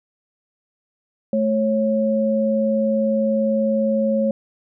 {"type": "tone pair together", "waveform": "sine", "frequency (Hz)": [217.6, 548.3], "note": ["A3", "C#5"], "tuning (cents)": [-19, -19], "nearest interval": "octave + major third", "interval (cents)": 1600, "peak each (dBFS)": [-19, -19], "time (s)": [1.33, 4.31], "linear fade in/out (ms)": 2, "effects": []}